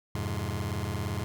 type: chord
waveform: sawtooth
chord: F minor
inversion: none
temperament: just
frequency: 87.31 / 104.77 / 130.96 Hz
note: F2 / Ab2 / C3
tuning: 0 / +16 / +2 cents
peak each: -30 / -29 / -33 dBFS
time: 0.15-1.24 s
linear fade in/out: 0 ms
effects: none